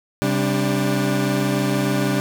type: tone cluster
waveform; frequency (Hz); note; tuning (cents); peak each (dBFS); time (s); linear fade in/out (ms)
30% pulse; 133.5 / 197.2 / 293.5; C3 / G3 / D4; +35 / +11 / -1; -20; 0.22-2.2; 0
effects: none